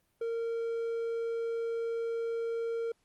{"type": "tone", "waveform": "triangle", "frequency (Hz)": 460.7, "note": "A#4", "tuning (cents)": -20, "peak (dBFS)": -29, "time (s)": [0.21, 2.92], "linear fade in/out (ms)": 5, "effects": ["pink hiss -74 dBFS RMS until 3.04 s", "Opus 32 kbps"]}